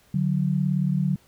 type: tone pair together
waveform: sine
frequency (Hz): 146.5 / 184.58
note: D3 / F#3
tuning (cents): -4 / -4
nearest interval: major third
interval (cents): 400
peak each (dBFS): -23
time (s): 0.14-1.16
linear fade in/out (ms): 5
effects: pink hiss -59 dBFS RMS until 1.27 s